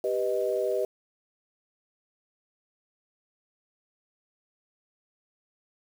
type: chord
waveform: sine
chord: G augmented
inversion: none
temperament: equal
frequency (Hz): 392 / 493.9 / 622.3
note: G4 / B4 / D#5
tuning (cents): 0 / 0 / 0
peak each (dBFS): -29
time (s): 0.04-0.85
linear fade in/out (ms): 2
effects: 8-bit